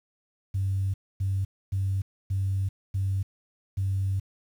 sine tone bursts at uneven times, 96.7 Hz, G2, 23 cents flat, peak -23 dBFS, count 6, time 0.54-0.94 / 1.2-1.45 / 1.72-2.02 / 2.3-2.69 / 2.94-3.23 / 3.77-4.2 s, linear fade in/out 10 ms, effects tanh soft clip ceiling -19 dBFS + 9-bit

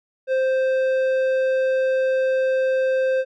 square tone with low-pass filter, 523.3 Hz, C5, in tune, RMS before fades -20 dBFS, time 0.27-3.25 s, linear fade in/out 50 ms, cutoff 1800 Hz, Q 0.55, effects none

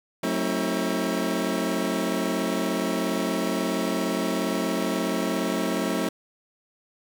25% pulse chord, F# diminished seventh, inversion none, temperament just, 185 / 222 / 266.4 / 319.7 Hz, F#3 / A3 / C4 / Eb4, 0 / +16 / +31 / +47 cents, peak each -26 dBFS, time 0.23-6.09 s, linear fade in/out 5 ms, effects none

